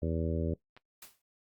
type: harmonic tone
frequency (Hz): 81.8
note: E2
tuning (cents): -13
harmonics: 1 / 2 / 3 / 4 / 5 / 6 / 7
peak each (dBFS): -33 / -36 / -38 / -39 / -40 / -41 / -41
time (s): 0.02-0.54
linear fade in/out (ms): 5
type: clicks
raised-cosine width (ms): 0.3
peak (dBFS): -37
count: 2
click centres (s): 0.766 / 0.774
type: noise with exponential decay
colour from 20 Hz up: white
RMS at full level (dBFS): -45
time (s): 1.02-1.22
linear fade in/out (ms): 5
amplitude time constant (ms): 42
effects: noise-tail reverb RT60 0.1 s tail -18 dB re dry + Opus 48 kbps